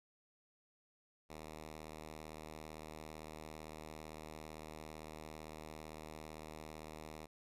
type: tone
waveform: 5% pulse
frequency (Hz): 77.78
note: D#2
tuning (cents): 0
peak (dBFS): -37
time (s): 1.29-7.27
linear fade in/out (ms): 20
effects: resampled to 32000 Hz